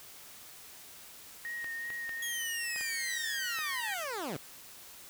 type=tone with vibrato; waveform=sine; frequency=1864.7 Hz; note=A#6; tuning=in tune; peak=-36 dBFS; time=1.45-3.94 s; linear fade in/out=0 ms; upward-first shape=sine; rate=2.6 Hz; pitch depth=23 cents each way
type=clicks; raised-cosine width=0.3 ms; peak=-28 dBFS; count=6; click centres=1.644 / 1.903 / 2.093 / 2.761 / 2.81 / 3.588 s
type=linear sweep; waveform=15% pulse; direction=down; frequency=3330 to 117.4 Hz; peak=-29 dBFS; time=2.22-4.37 s; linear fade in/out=5 ms
type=tone with pitch glide; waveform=5% pulse; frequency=1568 to 1547.3 Hz; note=G6 to G6; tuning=0 to -23 cents; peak=-33 dBFS; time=2.77-4.04 s; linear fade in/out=5 ms; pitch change=-23 cents; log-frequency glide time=3.37-3.55 s
effects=white hiss -51 dBFS RMS until 5.09 s